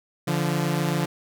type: tone pair together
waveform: sawtooth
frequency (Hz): 145.13 / 172.7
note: D3 / F3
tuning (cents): -20 / -19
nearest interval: minor third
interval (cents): 301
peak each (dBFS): -21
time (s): 0.27-1.06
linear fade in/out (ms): 10
effects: none